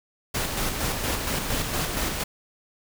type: noise with tremolo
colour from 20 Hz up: pink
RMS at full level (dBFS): -26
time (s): 0.34-2.24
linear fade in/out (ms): 10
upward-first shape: square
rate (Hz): 4.3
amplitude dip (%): 35
effects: none